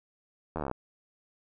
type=slowing click train; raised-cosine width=1 ms; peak=-19 dBFS; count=12; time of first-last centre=0.56-0.714 s; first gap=12 ms; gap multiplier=1.03; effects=none